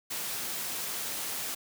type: noise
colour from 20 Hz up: white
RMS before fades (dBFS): -35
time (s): 0.1-1.55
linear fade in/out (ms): 10
effects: high-pass 100 Hz 12 dB/octave